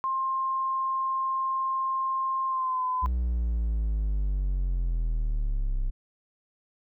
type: tone with pitch glide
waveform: sine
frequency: 1059 to 1014.7 Hz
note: C6 to B5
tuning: +21 to +47 cents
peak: -25 dBFS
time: 0.04-3.06 s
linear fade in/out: 0 ms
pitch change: -74 cents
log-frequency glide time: 2.47-2.85 s
type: linear sweep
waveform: triangle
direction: down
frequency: 62.7 to 31.55 Hz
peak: -22 dBFS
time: 3.02-5.91 s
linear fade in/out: 20 ms
effects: none